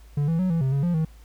triangle tone with pitch steps, 144.9 / 164.6 / 185.3 / 165.8 / 132.7 / 138.9 / 174.3 / 159 Hz, D3 / E3 / F#3 / E3 / C3 / C#3 / F3 / D#3, -23 / -2 / +3 / +10 / +25 / +4 / -3 / +38 cents, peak -18 dBFS, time 0.17-1.05 s, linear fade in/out 5 ms, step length 110 ms, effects added 54 Hz sine -45 dBFS peak until 1.24 s + pink hiss -58 dBFS RMS until 1.24 s

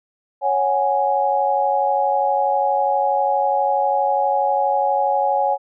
sine chord, C# suspended fourth, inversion none, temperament just, 554.4 / 739.2 / 831.5 Hz, C#5 / F#5 / G#5, 0 / -2 / +2 cents, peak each -21 / -22 / -18 dBFS, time 0.41-5.58 s, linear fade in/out 50 ms, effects none

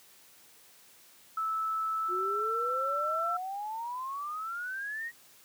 sine tone with pitch glide, 1310 to 1336.8 Hz, E6 to E6, -11 to +24 cents, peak -29 dBFS, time 1.37-3.37 s, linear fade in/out 5 ms, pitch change +35 cents, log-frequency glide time 1.98-2.4 s
sine exponential sweep, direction up, 352.1 to 1909 Hz, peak -34 dBFS, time 2.08-5.12 s, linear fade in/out 50 ms
effects white hiss -58 dBFS RMS until 5.44 s + high-pass 100 Hz 12 dB/octave

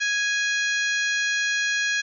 harmonic tone, 829 Hz, G#5, 3 cents flat, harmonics 2 / 3 / 4 / 5 / 6 / 7 / 8, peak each -23 / -29 / -32 / -33 / -41 / -35 / -36 dBFS, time 0-2.02 s, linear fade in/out 20 ms, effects none

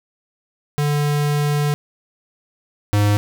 square tone pair in turn, 146.7 / 103.31 Hz, D3 / G#2, -2 / -9 cents, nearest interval tritone, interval 607 cents, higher first, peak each -17 / -14 dBFS, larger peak second, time 0.78-1.74 / 2.93-3.17 s, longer first, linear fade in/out 0 ms, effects none

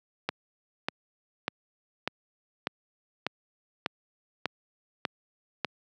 click train, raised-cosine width 0.3 ms, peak -11 dBFS, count 10, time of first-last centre 0.29-5.647 s, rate 1.68 Hz, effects high-pass 150 Hz 12 dB/octave

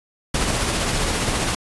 pink noise with tremolo, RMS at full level -20 dBFS, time 0.34-1.55 s, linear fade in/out 5 ms, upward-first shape triangle, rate 15 Hz, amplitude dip 35%, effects resampled to 24000 Hz

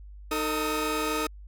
sawtooth tone cluster, 308.5 / 450.7 / 1262 Hz, D#4 / A4 / D#6, -15 / +42 / +24 cents, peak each -27 dBFS, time 0.31-1.27 s, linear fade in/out 5 ms, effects added 50 Hz sine -42 dBFS peak until 1.47 s

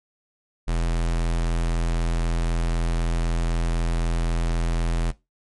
square tone, 41.96 Hz, E1, 31 cents sharp, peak -21 dBFS, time 0.67-5.12 s, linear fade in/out 20 ms, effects noise-tail reverb RT60 0.2 s tail -17 dB re dry + MP3 48 kbps

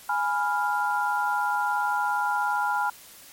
sine chord, F diminished, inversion first, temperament equal, 830.6 / 987.8 / 1396.9 Hz, Ab5 / Cb6 / F6, 0 / 0 / 0 cents, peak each -26 / -28 / -27 dBFS, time 0.09-2.9 s, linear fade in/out 5 ms, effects white hiss -48 dBFS RMS until 3.32 s + MP3 64 kbps

